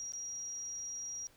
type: tone with dropouts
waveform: sine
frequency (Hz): 5710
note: F8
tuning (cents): +37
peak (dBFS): -39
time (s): 0-1.27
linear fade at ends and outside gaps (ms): 0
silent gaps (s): 0.121-0.135
effects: pink hiss -65 dBFS RMS until 1.36 s